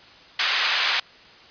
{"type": "band-pass noise", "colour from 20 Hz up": "white", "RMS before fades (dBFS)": -22, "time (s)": [0.39, 1], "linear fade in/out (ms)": 5, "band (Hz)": [1200, 3900], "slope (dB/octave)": 12, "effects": ["white hiss -48 dBFS RMS until 1.5 s", "resampled to 11025 Hz"]}